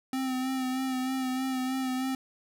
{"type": "tone with vibrato", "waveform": "square", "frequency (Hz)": 259.8, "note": "C4", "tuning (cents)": -12, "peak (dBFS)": -29, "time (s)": [0.13, 2.15], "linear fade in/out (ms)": 2, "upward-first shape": "sine", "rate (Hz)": 3.2, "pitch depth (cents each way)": 28, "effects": []}